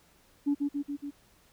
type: tone with echo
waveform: sine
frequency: 285.8 Hz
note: D4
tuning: 47 cents flat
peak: -22 dBFS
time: 0.46-0.55 s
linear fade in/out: 20 ms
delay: 140 ms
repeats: 4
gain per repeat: -3 dB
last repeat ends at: 1.11 s
effects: tanh soft clip ceiling -20 dBFS + pink hiss -63 dBFS RMS until 1.52 s